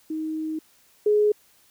sine tone pair in turn, 314.3 / 419.5 Hz, D#4 / G#4, +18 / +17 cents, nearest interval perfect fourth, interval 499 cents, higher second, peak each -26 / -16 dBFS, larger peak second, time 0.1-0.59 / 1.06-1.32 s, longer first, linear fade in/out 5 ms, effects white hiss -59 dBFS RMS until 1.7 s

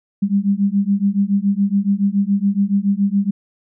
sine beating tone pair, 196.1 / 203.2 Hz, G3 / G#3, +1 / -38 cents, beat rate 7.1 Hz, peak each -17 dBFS, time 0.22-3.31 s, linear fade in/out 10 ms, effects none

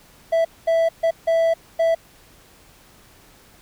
triangle tone bursts at uneven times, 659.3 Hz, E5, in tune, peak -13 dBFS, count 5, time 0.32-0.45 / 0.67-0.89 / 1.03-1.11 / 1.27-1.54 / 1.79-1.95 s, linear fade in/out 10 ms, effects pink hiss -51 dBFS RMS until 3.61 s

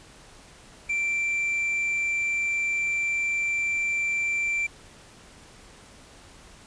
triangle tone with quantisation, 2349 Hz, D7, in tune, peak -22 dBFS, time 0.89-4.67 s, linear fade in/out 10 ms, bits 8, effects pink hiss -50 dBFS RMS until 6.66 s + resampled to 22050 Hz

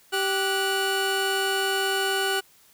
25% pulse tone pair together, 389.4 / 1476 Hz, G4 / F#6, -12 / -5 cents, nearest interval octave + major seventh, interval 2307 cents, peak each -22 dBFS, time 0.12-2.41 s, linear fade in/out 20 ms, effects white hiss -57 dBFS RMS until 2.73 s

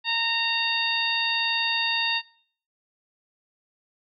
harmonic tone, 921 Hz, A#5, 21 cents flat, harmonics 1 / 2 / 3 / 4 / 5, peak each -32 / -30 / -27 / -27 / -32 dBFS, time 0.04-2.22 s, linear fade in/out 50 ms, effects noise-tail reverb RT60 0.5 s tail -20 dB re dry

